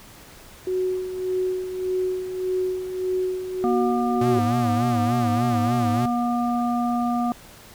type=tone with tremolo; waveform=sine; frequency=370 Hz; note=F#4; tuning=in tune; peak=-20 dBFS; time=0.67-4.39 s; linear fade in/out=2 ms; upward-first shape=sine; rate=1.7 Hz; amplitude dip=60%
type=harmonic tone; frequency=239.9 Hz; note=A#3; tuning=50 cents sharp; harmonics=1 / 3 / 5; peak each=-22 / -25 / -31 dBFS; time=3.64-7.32 s; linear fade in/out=0 ms
type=tone with vibrato; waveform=square; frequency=114.1 Hz; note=A#2; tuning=37 cents flat; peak=-24 dBFS; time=4.21-6.06 s; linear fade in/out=5 ms; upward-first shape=sine; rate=3.4 Hz; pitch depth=170 cents each way
effects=pink hiss -46 dBFS RMS until 7.74 s